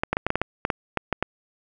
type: clicks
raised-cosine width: 0.5 ms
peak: -7 dBFS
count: 12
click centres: 0.035 / 0.13 / 0.169 / 0.266 / 0.304 / 0.356 / 0.416 / 0.651 / 0.702 / 0.973 / 1.127 / 1.226 s
effects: none